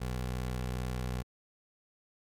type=tone; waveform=20% pulse; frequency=62.4 Hz; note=B1; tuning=19 cents sharp; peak=-28 dBFS; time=0-1.23 s; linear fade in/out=20 ms; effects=MP3 96 kbps